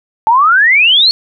sine exponential sweep, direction up, 861 to 4435 Hz, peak -5 dBFS, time 0.27-1.11 s, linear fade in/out 0 ms, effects none

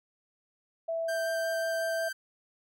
sine tone, 659.3 Hz, E5, in tune, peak -29 dBFS, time 0.88-2.09 s, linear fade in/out 10 ms
45% pulse tone with vibrato, 1568 Hz, G6, in tune, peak -34 dBFS, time 1.08-2.13 s, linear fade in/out 10 ms, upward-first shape square, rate 5.5 Hz, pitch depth 8 cents each way
effects none

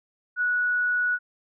sine tone, 1468 Hz, F#6, 14 cents flat, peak -21 dBFS, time 0.36-1.19 s, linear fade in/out 50 ms, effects none

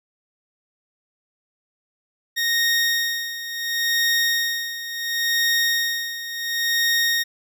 20% pulse tone with tremolo, 1860 Hz, A#6, 4 cents flat, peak -12 dBFS, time 2.36-7.24 s, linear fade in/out 20 ms, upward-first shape sine, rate 0.71 Hz, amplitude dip 75%, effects none

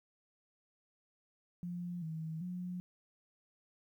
sine tone with pitch steps, 175.7 / 159.9 / 179.6 Hz, F3 / D#3 / F3, +11 / +48 / +49 cents, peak -38 dBFS, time 1.63-2.8 s, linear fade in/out 0 ms, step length 390 ms, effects 12-bit

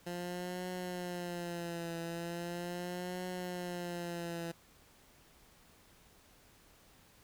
15% pulse tone with vibrato, 174.61 Hz, F3, in tune, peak -32 dBFS, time 0.06-4.52 s, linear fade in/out 10 ms, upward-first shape triangle, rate 0.39 Hz, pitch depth 75 cents each way, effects pink hiss -63 dBFS RMS until 7.23 s

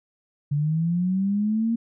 sine linear sweep, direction up, 141.9 to 233.1 Hz, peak -20 dBFS, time 0.51-1.76 s, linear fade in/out 10 ms, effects none

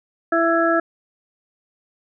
harmonic tone, 332.8 Hz, E4, 17 cents sharp, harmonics 1 / 2 / 4 / 5, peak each -20 / -19 / -21 / -23 dBFS, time 0.32-0.8 s, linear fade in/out 5 ms, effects none

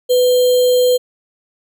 sine tone with sample-and-hold, 498.4 Hz, B4, 16 cents sharp, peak -9 dBFS, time 0.09-0.98 s, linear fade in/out 20 ms, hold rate 3675 Hz, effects none

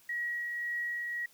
sine tone with tremolo, 1909 Hz, A#6, 41 cents sharp, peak -31 dBFS, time 0.09-1.26 s, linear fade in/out 5 ms, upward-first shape triangle, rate 1.8 Hz, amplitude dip 30%, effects white hiss -62 dBFS RMS until 1.33 s

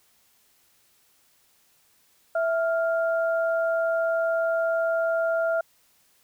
sine tone pair together, 659.2 / 1396.9 Hz, E5 / F6, 0 / 0 cents, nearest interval octave + minor second, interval 1300 cents, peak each -22 / -29 dBFS, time 2.35-5.61 s, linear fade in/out 5 ms, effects white hiss -63 dBFS RMS until 6.23 s

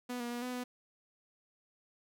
sawtooth tone with pitch steps, 246.9 / 239 / 240.9 / 250.1 / 248 Hz, B3 / A#3 / B3 / B3 / B3, 0 / +43 / -43 / +22 / +7 cents, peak -33 dBFS, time 0.09-0.64 s, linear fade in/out 10 ms, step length 110 ms, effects none

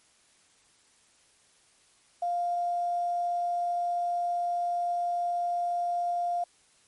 sine tone with quantisation, 700 Hz, F5, 4 cents sharp, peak -26 dBFS, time 2.22-6.44 s, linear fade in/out 5 ms, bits 9, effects white hiss -63 dBFS RMS until 6.87 s + MP3 48 kbps

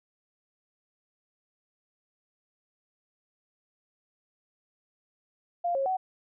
sine tone with pitch steps, 696 / 544 / 751 Hz, F5 / C#5 / F#5, -6 / -33 / +26 cents, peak -25 dBFS, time 5.64-5.97 s, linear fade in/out 10 ms, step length 110 ms, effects none

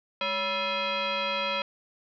sine tone with frequency modulation, 975 Hz, B5, 23 cents flat, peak -26 dBFS, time 0.21-1.62 s, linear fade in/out 2 ms, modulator 768 Hz, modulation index 3.5, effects none

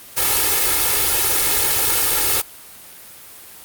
white noise with comb filter, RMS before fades -17 dBFS, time 0.16-2.42 s, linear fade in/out 20 ms, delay 2.3 ms, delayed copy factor +0.95, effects white hiss -40 dBFS RMS until 3.64 s + Opus 32 kbps

